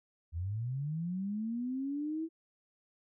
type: linear sweep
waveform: sine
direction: up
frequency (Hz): 77.78 to 329.6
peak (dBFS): -33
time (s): 0.32-2.29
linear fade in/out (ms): 50
effects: none